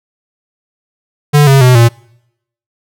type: tone with pitch steps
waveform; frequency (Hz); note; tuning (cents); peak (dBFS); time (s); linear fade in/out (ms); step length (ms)
square; 146.83 / 136.21 / 126.35 / 117.21; D3 / C#3 / B2 / A#2; 0 / -30 / +40 / +10; -4; 1.33-1.89; 20; 140
effects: noise-tail reverb RT60 0.8 s tail -26 dB re dry